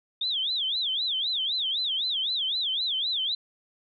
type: tone with vibrato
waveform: sine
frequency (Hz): 3520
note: A7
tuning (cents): 0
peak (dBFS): -25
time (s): 0.21-3.35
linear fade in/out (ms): 5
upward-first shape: sine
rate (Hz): 3.9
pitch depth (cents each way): 250
effects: none